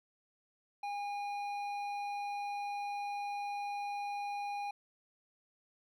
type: tone with hard clipping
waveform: sine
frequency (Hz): 814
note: G#5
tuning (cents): -35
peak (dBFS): -38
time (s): 0.83-4.71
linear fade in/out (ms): 5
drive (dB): 9
effects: none